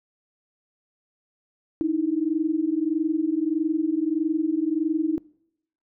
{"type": "tone pair together", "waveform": "sine", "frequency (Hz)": [302.7, 324.3], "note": ["D#4", "E4"], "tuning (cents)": [-48, -28], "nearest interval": "minor second", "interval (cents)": 120, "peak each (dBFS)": [-25, -23], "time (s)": [1.81, 5.18], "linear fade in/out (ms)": 0, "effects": ["noise-tail reverb RT60 0.8 s tail -25 dB re dry"]}